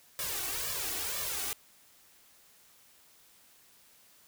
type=noise with flanger; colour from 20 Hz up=white; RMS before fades=-35 dBFS; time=0.19-1.53 s; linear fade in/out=0 ms; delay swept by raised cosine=1.7 to 2.7 ms; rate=2 Hz; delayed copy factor=+0.8; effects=white hiss -61 dBFS RMS until 4.27 s